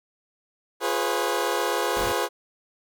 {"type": "chord", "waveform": "20% pulse", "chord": "C# dominant seventh", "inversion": "first", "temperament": "equal with one note detuned", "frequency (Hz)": [349.2, 415.3, 493.9, 541.7], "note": ["E#4", "G#4", "B4", "C#5"], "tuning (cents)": [0, 0, 0, -40], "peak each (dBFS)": [-25, -23, -23, -25], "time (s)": [0.8, 2.29], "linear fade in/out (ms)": 50}
{"type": "noise", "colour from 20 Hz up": "pink", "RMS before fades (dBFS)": -33, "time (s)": [1.96, 2.13], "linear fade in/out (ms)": 10}
{"effects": []}